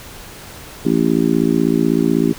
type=harmonic tone; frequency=56.1 Hz; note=A1; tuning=34 cents sharp; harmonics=3 / 4 / 5 / 6 / 7; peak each=-20 / -18 / -17 / -19 / -21 dBFS; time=0.85-2.33 s; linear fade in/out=5 ms; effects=pink hiss -36 dBFS RMS until 2.38 s